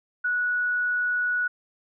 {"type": "tone", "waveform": "sine", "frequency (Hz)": 1468, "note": "F#6", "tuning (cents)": -14, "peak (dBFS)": -22, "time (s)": [0.24, 1.48], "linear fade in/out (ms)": 10, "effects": []}